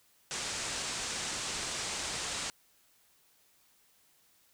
white low-pass noise, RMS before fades -37 dBFS, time 0.31-2.5 s, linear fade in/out 0 ms, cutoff 8500 Hz, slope 48 dB/octave, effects white hiss -67 dBFS RMS until 4.53 s

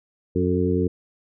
harmonic tone with a mistuned harmonic, 91 Hz, F#2, 28 cents flat, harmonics 1 / 2 / 3 / 4 / 5, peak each -25 / -25 / -25 / -25 / -25 dBFS, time 0.35-0.88 s, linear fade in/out 10 ms, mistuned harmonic 5, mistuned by -30 cents, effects none

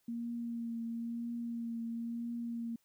sine tone with vibrato, 233.1 Hz, A#3, in tune, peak -36 dBFS, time 0.08-2.76 s, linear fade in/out 5 ms, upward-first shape triangle, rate 1 Hz, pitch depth 24 cents each way, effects white hiss -75 dBFS RMS until 2.84 s

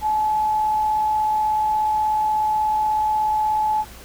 sine tone with amplitude modulation, 858 Hz, A5, 44 cents flat, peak -16 dBFS, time 0.01-3.85 s, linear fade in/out 50 ms, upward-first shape sine, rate 56.5 Hz, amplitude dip 25%, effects added 60 Hz sine -45 dBFS peak until 4.04 s + pink hiss -42 dBFS RMS until 4.04 s

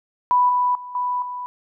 sine tone with level steps, 989 Hz, B5, 2 cents sharp, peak -13 / -16 / -32 / -20 / -27 dBFS, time 0.31-1.46 s, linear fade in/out 0 ms, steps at 0.49 / 0.75 / 0.95 / 1.22 s, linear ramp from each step 2 ms, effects none

